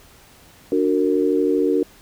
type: chord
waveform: sine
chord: D augmented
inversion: none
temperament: just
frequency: 293.7 / 367.1 / 458.9 Hz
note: D4 / F#4 / A#4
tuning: 0 / -14 / -27 cents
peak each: -20 dBFS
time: 0.72-1.83 s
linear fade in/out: 2 ms
effects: pink hiss -49 dBFS RMS until 2.01 s